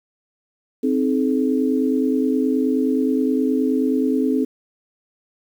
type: chord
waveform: sine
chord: A diminished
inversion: first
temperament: equal with one note detuned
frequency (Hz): 261.6 / 311.1 / 429.5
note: C4 / Eb4 / A4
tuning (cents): 0 / 0 / -42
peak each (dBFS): -18 / -23 / -23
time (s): 0.83-4.45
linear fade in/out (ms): 10
effects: 8-bit

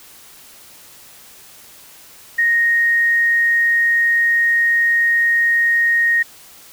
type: tone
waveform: sine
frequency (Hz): 1864.7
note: A#6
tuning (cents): 0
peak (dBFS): -12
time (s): 2.38-6.23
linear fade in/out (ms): 10
effects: white hiss -43 dBFS RMS until 6.72 s

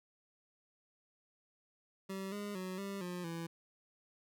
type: tone with pitch steps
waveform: 25% pulse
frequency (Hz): 192.6 / 205.1 / 185.5 / 197.9 / 178.3 / 166.8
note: G3 / G#3 / F#3 / G3 / F3 / E3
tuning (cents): -30 / -21 / +5 / +17 / +36 / +21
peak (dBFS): -36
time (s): 2.09-3.47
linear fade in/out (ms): 10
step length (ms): 230
effects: none

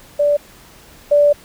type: tone pair in turn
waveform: sine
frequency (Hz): 583 / 583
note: D5 / D5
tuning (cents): -13 / -13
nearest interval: unison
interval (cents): 0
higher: neither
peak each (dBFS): -11 / -8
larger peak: second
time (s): 0.19-0.37 / 1.11-1.33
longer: second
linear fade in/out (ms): 10
effects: pink hiss -44 dBFS RMS until 1.44 s

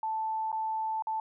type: tone with dropouts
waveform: sine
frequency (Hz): 880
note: A5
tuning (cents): 0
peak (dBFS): -29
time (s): 0.03-1.2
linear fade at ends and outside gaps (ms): 2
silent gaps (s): 0.518-0.527 / 1.023-1.07
effects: none

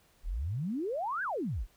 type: exponential two-way sweep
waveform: sine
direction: up then down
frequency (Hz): 34 to 1661.2 to 34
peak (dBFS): -31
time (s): 0.23-1.67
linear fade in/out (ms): 50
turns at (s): 1.23
effects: pink hiss -66 dBFS RMS until 1.76 s

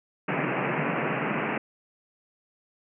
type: band-pass noise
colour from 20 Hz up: pink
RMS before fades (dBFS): -28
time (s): 0.28-1.58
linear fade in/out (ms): 5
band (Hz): 130 to 2700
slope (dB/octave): 96
effects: none

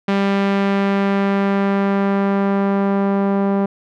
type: tone with low-pass filter sweep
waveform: sawtooth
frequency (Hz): 197.8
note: G3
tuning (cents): +16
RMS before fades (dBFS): -17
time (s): 0.08-3.66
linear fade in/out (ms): 5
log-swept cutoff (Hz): 3000 to 940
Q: 0.91
effects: none

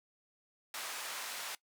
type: band-pass noise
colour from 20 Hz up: pink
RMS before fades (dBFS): -42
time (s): 0.74-1.55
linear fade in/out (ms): 2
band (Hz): 960 to 14000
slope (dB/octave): 12
effects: noise-tail reverb RT60 0.1 s tail -20 dB re dry

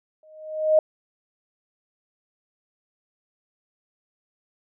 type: tone with exponential growth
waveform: sine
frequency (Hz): 622.3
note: D#5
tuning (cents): 0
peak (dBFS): -11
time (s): 0.23-0.79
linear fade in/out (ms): 2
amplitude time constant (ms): 120
effects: none

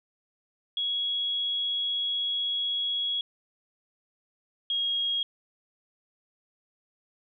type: tone pair in turn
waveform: sine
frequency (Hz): 3332 / 3277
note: G#7 / G#7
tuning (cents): +5 / -24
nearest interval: unison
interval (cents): 29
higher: first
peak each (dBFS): -26 / -25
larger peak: second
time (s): 0.77-3.21 / 4.7-5.23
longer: first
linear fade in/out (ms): 2
effects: none

